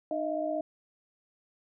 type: tone cluster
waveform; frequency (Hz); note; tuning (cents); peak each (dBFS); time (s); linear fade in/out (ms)
sine; 306.4 / 627 / 684; D#4 / D#5 / F5; -27 / +13 / -36; -35 / -31 / -35; 0.11-0.61; 2
effects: none